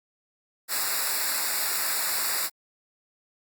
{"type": "noise with comb filter", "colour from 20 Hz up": "white", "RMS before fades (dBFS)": -27, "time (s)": [0.68, 2.5], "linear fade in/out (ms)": 50, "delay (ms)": 0.32, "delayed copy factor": -0.95, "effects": ["Opus 48 kbps"]}